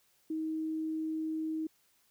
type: tone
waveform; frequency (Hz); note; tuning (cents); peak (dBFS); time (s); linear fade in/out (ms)
sine; 316.3; D#4; +29; -32; 0.3-1.67; 5
effects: white hiss -70 dBFS RMS until 2.1 s